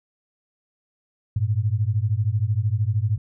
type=beating tone pair; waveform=sine; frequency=100 / 113 Hz; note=G2 / A2; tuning=+35 / +47 cents; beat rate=13 Hz; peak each=-22 / -22 dBFS; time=1.36-3.18 s; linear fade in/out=5 ms; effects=none